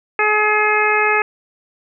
harmonic tone, 423.9 Hz, G#4, 35 cents sharp, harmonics 1 / 2 / 3 / 4 / 5 / 6, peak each -20 / -20 / -20 / -20 / -20 / -20 dBFS, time 0.19-1.22 s, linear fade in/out 2 ms, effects none

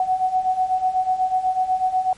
sine beating tone pair, 740 / 748.1 Hz, F#5 / F#5, 0 / +19 cents, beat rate 8.1 Hz, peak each -23 / -19 dBFS, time 0-2.13 s, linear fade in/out 2 ms, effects pink hiss -49 dBFS RMS until 2.17 s + MP3 48 kbps

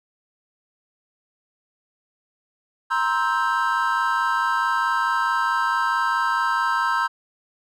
triangle chord, C dominant seventh, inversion third, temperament just, 941.9 / 1046.5 / 1308.1 / 1569.8 Hz, Bb5 / C6 / E6 / G6, +18 / 0 / -14 / +2 cents, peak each -23 dBFS, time 2.9-7.08 s, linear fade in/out 20 ms, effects none

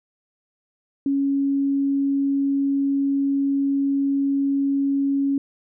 sine tone, 277.2 Hz, C#4, in tune, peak -18 dBFS, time 1.06-5.38 s, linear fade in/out 2 ms, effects none

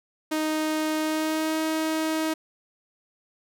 sawtooth tone with pitch glide, 311.1 to 316.5 Hz, D#4 to D#4, 0 to +30 cents, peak -20 dBFS, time 0.31-2.34 s, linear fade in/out 10 ms, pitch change +30 cents, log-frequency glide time 1-1.6 s, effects none

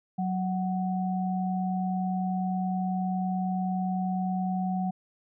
sine tone pair together, 185.72 / 744 Hz, F#3 / F#5, +7 / +9 cents, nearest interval 2 octaves, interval 2402 cents, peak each -27 / -32 dBFS, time 0.18-4.91 s, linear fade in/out 10 ms, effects none

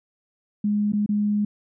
sine tone with dropouts, 207.7 Hz, G#3, in tune, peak -19 dBFS, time 0.64-1.45 s, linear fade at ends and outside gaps 5 ms, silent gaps 0.922-0.933 / 1.062-1.09 s, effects none

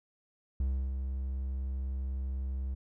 triangle tone with ADSR envelope, 66 Hz, C2, 16 cents sharp, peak -25 dBFS, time 0.6-2.75 s, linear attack 3 ms, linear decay 310 ms, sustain -5 dB, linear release 13 ms, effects none

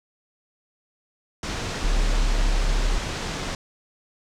pink low-pass noise, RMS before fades -30 dBFS, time 1.43-3.55 s, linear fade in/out 2 ms, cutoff 7100 Hz, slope 24 dB/octave
sine tone, 34.65 Hz, C#1, in tune, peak -18 dBFS, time 1.84-2.98 s, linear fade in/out 0 ms
effects none

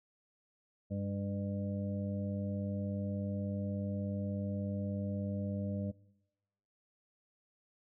harmonic tone with a mistuned harmonic, 100 Hz, G2, 35 cents sharp, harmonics 1 / 2 / 3 / 5 / 6, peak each -37 / -37 / -48 / -47 / -45 dBFS, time 0.9-5.92 s, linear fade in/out 20 ms, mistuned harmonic 3, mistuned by -20 cents, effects noise-tail reverb RT60 1.0 s tail -23 dB re dry

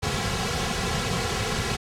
pink noise with comb filter, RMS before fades -26 dBFS, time 0.02-1.77 s, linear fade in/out 20 ms, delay 3.3 ms, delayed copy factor -0.9, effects low-pass 7000 Hz 12 dB/octave

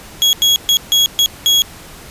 35% pulse tone bursts at uneven times, 3322 Hz, G#7, in tune, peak -7 dBFS, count 6, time 0.22-0.33 / 0.42-0.56 / 0.69-0.77 / 0.92-1.06 / 1.19-1.26 / 1.46-1.62 s, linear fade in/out 0 ms, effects pink hiss -36 dBFS RMS until 2.1 s + resampled to 32000 Hz

